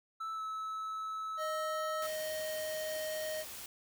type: tone with pitch glide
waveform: triangle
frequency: 1317 to 1300.4 Hz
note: E6 to E6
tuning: -2 to -24 cents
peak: -35 dBFS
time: 0.2-2.07 s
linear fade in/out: 10 ms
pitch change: -22 cents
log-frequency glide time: 0.34-0.41 s
type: tone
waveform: square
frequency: 623 Hz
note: D#5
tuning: 2 cents sharp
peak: -37 dBFS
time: 1.37-3.45 s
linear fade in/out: 50 ms
type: noise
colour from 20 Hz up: white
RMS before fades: -46 dBFS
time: 2.02-3.66 s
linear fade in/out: 2 ms
effects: none